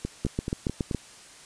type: two click trains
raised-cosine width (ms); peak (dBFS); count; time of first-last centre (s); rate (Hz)
3; -16 / -13; 5 / 6; 0.05-0.912 / 0.25-0.947; 4.64 / 7.17
effects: white hiss -49 dBFS RMS until 1.45 s + resampled to 22050 Hz